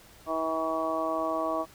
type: harmonic tone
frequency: 161 Hz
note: E3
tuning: 41 cents flat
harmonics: 2 / 3 / 4 / 5 / 6 / 7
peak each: -34 / -39 / -30 / -39 / -38 / -32 dBFS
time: 0.26-1.66 s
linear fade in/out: 50 ms
effects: pink hiss -54 dBFS RMS until 1.74 s